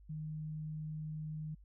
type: tone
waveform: sine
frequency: 154.7 Hz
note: D#3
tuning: 10 cents flat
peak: -39 dBFS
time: 0.09-1.55 s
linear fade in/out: 10 ms
effects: added 50 Hz sine -56 dBFS peak until 1.64 s